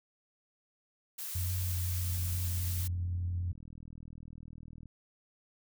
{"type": "noise", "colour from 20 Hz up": "blue", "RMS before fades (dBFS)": -40, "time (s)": [1.18, 2.88], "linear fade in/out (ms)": 10}
{"type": "tone with pitch glide", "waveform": "sine", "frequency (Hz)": [89.8, 88.51], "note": ["F2", "F2"], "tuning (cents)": [49, 24], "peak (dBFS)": -31, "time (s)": [1.35, 3.52], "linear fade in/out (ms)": 5, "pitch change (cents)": -25, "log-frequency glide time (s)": [1.75, 2.14]}
{"type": "click train", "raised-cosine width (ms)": 5, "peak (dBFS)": -38, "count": 113, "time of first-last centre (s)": [2.05, 4.857], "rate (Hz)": 39.9}
{"effects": []}